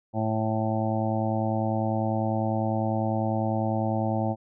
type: harmonic tone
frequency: 110 Hz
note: A2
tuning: in tune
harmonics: 1 / 2 / 3 / 5 / 6 / 7 / 8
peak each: -28 / -29 / -33 / -33 / -33 / -32 / -37 dBFS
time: 0.13-4.36 s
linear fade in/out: 50 ms
effects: none